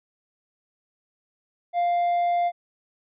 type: tone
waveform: triangle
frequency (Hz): 698.5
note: F5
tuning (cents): 0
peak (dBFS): -18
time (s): 1.73-2.52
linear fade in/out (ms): 50
effects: resampled to 8000 Hz